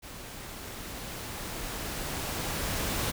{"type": "noise with level ramp", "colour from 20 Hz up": "pink", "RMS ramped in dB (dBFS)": [-44, -30], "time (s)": [0.02, 3.12], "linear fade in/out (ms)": 20, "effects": []}